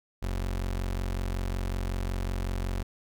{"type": "tone", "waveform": "30% pulse", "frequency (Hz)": 45.4, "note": "F#1", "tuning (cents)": -32, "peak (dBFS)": -26, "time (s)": [0.22, 2.83], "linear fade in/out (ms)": 10, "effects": []}